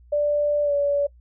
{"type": "tone with pitch glide", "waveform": "sine", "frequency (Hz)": [587.3, 571.9], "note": ["D5", "D5"], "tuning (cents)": [0, -46], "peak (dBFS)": -18, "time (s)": [0.12, 1.07], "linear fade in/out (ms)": 10, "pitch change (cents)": -46, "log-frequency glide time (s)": [0.63, 0.73], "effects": ["noise-tail reverb RT60 0.1 s tail -21 dB re dry", "added 60 Hz sine -48 dBFS peak until 1.2 s"]}